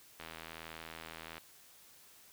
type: click train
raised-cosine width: 0.3 ms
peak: -29 dBFS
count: 97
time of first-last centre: 0.2-1.381 s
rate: 81.3 Hz
effects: white hiss -60 dBFS RMS until 2.32 s